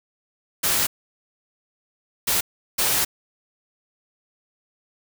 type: noise bursts at uneven times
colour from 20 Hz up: white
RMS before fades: -21 dBFS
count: 3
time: 0.63-0.87 / 2.27-2.41 / 2.78-3.05 s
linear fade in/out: 10 ms
effects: none